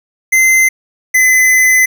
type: tone pair in turn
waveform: square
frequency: 2068 / 2027 Hz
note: C7 / B6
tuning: -21 / +45 cents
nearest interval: unison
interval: 34 cents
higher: first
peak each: -7 dBFS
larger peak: neither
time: 0.32-0.69 / 1.14-1.86 s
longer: second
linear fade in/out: 10 ms
effects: none